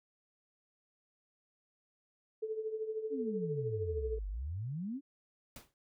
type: tone with tremolo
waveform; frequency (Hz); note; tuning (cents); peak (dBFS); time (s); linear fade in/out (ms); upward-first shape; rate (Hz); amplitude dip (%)
sine; 437.4; A4; -10; -32; 2.42-4.19; 10; triangle; 13; 75
type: exponential two-way sweep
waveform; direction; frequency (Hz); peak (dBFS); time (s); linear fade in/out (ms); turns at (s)
sine; down then up; 293.7 to 46.48 to 293.7; -36; 3.1-5.01; 50; 4.28
type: noise with exponential decay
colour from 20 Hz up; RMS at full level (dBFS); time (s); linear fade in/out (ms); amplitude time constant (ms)
pink; -46; 5.56-5.74; 1; 37
effects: none